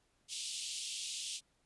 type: band-pass noise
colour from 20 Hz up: pink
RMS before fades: -42 dBFS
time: 0.28-1.41 s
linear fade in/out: 50 ms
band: 2800 to 9800 Hz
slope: 48 dB/octave
effects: pink hiss -75 dBFS RMS until 1.65 s + resampled to 24000 Hz